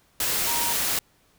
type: tone in noise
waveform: sine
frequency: 943 Hz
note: A#5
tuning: 20 cents sharp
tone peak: -30 dBFS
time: 0.47-0.73 s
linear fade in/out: 2 ms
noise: white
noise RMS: -25 dBFS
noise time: 0.2-0.99 s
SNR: -8 dB
effects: pink hiss -62 dBFS RMS until 1.38 s